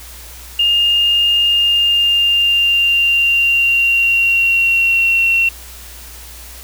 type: tone with pitch glide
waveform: sine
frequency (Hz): 2824 to 2726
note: F7 to F7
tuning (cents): +19 to -43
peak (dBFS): -10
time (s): 0.59-5.49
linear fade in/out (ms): 5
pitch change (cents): -62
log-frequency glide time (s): 1.45-5.24
effects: added 60 Hz sine -36 dBFS peak until 6.63 s + white hiss -36 dBFS RMS until 6.63 s

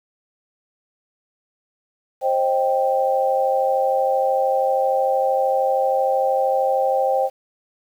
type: chord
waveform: sine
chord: C minor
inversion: none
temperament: equal with one note detuned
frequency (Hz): 529.3 / 622.3 / 784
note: C5 / Eb5 / G5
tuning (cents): +20 / 0 / 0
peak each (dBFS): -19 / -25 / -20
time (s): 2.21-7.3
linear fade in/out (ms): 50
effects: 8-bit

